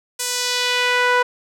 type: tone with band-pass filter sweep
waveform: sawtooth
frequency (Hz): 493.9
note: B4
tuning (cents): 0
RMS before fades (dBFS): -19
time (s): 0.19-1.23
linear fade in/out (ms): 10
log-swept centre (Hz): 8600 to 1200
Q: 1.2
effects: none